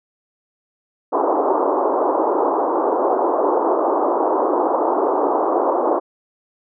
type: band-pass noise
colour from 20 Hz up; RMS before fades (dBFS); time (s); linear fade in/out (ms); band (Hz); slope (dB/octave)
pink; -18; 1.12-6; 20; 310 to 1100; 48
effects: none